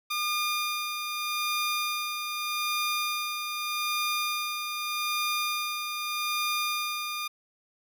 15% pulse tone with tremolo, 1210 Hz, D#6, 49 cents flat, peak -20 dBFS, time 0.1-7.28 s, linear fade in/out 10 ms, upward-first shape sine, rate 0.82 Hz, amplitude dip 45%, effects none

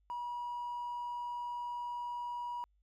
triangle tone, 965 Hz, B5, 40 cents flat, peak -34 dBFS, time 0.1-2.64 s, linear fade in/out 0 ms, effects tanh soft clip ceiling -33 dBFS + added 50 Hz sine -69 dBFS peak until 2.82 s

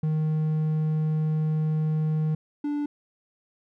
triangle tone pair in turn, 155.56 / 292.2 Hz, D#3 / D4, 0 / -9 cents, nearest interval major seventh, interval 1091 cents, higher second, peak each -20 / -23 dBFS, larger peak first, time 0.03-2.35 / 2.64-2.86 s, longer first, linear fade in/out 5 ms, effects none

